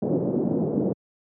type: band-pass noise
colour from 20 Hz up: pink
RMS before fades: -24 dBFS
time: 0.02-0.93 s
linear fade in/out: 5 ms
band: 160 to 490 Hz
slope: 24 dB/octave
effects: high-pass 100 Hz 12 dB/octave